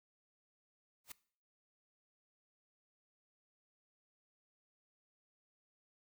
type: noise with exponential growth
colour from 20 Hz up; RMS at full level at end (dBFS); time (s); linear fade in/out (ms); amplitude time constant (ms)
white; -43; 1.04-1.12; 5; 17
effects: noise-tail reverb RT60 0.5 s tail -20 dB re dry